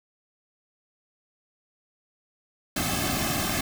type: noise with comb filter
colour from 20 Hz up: pink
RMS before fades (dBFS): -27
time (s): 2.76-3.61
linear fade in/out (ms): 5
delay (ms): 2.1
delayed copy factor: -1
effects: none